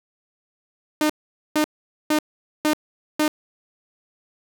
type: tone bursts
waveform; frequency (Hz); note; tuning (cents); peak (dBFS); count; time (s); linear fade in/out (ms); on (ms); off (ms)
sawtooth; 304.5; D#4; -37; -13; 5; 1.01-3.28; 2; 86; 460
effects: none